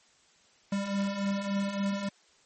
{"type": "beating tone pair", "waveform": "square", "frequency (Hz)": [196, 199.5], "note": ["G3", "G3"], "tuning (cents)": [0, 31], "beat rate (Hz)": 3.5, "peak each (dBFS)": [-36, -30], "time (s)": [0.72, 2.09], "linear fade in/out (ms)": 5, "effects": ["white hiss -63 dBFS RMS until 2.45 s", "MP3 32 kbps"]}